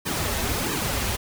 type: noise with flanger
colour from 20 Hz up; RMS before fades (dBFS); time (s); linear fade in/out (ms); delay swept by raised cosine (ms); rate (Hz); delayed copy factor
pink; -26; 0.05-1.17; 20; 1.4 to 6.9; 1.5; -0.95
effects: none